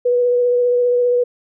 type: tone with vibrato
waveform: sine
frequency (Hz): 489.2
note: B4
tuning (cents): -16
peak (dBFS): -12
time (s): 0.05-1.24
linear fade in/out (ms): 10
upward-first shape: triangle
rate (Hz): 15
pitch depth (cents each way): 17
effects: none